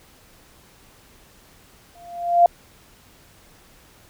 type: tone with exponential growth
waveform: sine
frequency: 694 Hz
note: F5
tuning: 11 cents flat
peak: -7 dBFS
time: 1.95-2.46 s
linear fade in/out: 2 ms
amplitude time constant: 110 ms
effects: pink hiss -52 dBFS RMS until 4.09 s